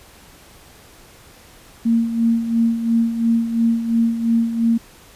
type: tone with tremolo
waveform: sine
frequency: 230.1 Hz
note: A#3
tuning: 22 cents flat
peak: -12 dBFS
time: 1.85-4.78 s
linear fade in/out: 10 ms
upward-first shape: sine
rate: 2.9 Hz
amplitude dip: 65%
effects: pink hiss -46 dBFS RMS until 5.15 s + resampled to 32000 Hz